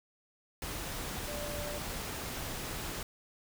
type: tone in noise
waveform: sine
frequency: 587.3 Hz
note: D5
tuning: in tune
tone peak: -41 dBFS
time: 1.28-1.78 s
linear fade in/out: 2 ms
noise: pink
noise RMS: -39 dBFS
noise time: 0.62-3.03 s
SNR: -5 dB
effects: none